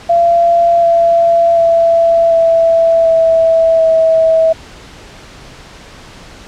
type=tone with pitch steps; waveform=sine; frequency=683 / 675.9 / 668.9 / 662 / 655.2 / 648.4 Hz; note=F5 / E5 / E5 / E5 / E5 / E5; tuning=-39 / +43 / +25 / +7 / -11 / -29 cents; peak=-6 dBFS; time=0.09-4.53 s; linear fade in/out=10 ms; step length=740 ms; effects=pink hiss -35 dBFS RMS until 6.47 s + low-pass 6000 Hz 12 dB/octave